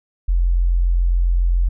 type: tone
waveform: sine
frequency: 43.65 Hz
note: F1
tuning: in tune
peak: -13 dBFS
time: 0.28-1.69 s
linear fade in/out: 10 ms
effects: none